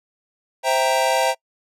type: chord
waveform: square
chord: C dominant seventh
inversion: none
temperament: equal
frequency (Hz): 523.3 / 659.3 / 784 / 932.3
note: C5 / E5 / G5 / Bb5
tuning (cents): 0 / 0 / 0 / 0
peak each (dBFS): -23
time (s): 0.63-1.35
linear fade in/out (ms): 50
effects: noise-tail reverb RT60 0.1 s tail -25 dB re dry + low-pass 12000 Hz 12 dB/octave